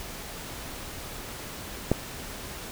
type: click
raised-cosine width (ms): 2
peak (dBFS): -7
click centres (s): 1.916
effects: pink hiss -39 dBFS RMS until 2.71 s